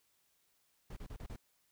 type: noise bursts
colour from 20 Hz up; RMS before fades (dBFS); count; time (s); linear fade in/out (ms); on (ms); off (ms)
brown; -45; 5; 0.9-1.362; 5; 66; 33
effects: white hiss -75 dBFS RMS until 1.71 s